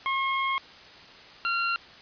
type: tone pair in turn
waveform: 25% pulse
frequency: 1079 / 1378.8 Hz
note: C#6 / F6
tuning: -47 / -23 cents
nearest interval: major third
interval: 424 cents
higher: second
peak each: -21 dBFS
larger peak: neither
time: 0.06-0.58 / 1.45-1.76 s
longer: first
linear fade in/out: 0 ms
effects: white hiss -48 dBFS RMS until 2.01 s + resampled to 11025 Hz